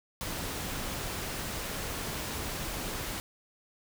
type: noise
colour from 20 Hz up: pink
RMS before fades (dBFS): -36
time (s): 0.21-3.2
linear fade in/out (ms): 0
effects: none